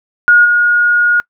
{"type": "tone with level steps", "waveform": "sine", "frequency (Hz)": 1438, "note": "F#6", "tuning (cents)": -50, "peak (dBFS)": [-3, -7], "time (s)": [0.28, 1.2], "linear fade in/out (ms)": 0, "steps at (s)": 0.44, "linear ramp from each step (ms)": 20, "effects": ["noise-tail reverb RT60 0.1 s tail -25 dB re dry"]}